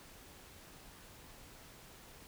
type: silence
effects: pink hiss -56 dBFS RMS until 2.27 s